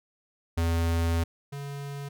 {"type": "tone pair in turn", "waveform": "square", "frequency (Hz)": [83.5, 141.32], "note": ["E2", "C#3"], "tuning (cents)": [23, 34], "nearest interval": "major sixth", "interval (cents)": 911, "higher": "second", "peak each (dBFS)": [-24, -35], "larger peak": "first", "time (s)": [[0.57, 1.24], [1.52, 2.09]], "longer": "first", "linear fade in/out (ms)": 10, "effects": []}